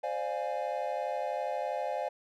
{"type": "chord", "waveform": "triangle", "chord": "D half-diminished seventh", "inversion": "third", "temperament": "equal with one note detuned", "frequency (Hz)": [523.3, 595.5, 698.5, 830.6], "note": ["C5", "D5", "F5", "Ab5"], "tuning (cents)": [0, 24, 0, 0], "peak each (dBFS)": [-35, -34, -35, -35], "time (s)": [0.03, 2.09], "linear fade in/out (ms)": 10, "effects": []}